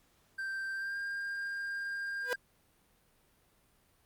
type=tone with pitch glide; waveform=triangle; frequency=1568 to 1602.8 Hz; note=G6 to G6; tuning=0 to +38 cents; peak=-33 dBFS; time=0.38-2.36 s; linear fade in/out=10 ms; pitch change=+38 cents; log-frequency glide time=0.74-0.98 s
type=tone with exponential growth; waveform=sawtooth; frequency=493.2 Hz; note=B4; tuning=2 cents flat; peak=-24 dBFS; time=2.22-2.33 s; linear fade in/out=0 ms; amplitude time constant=23 ms
effects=pink hiss -69 dBFS RMS until 4.05 s + Opus 48 kbps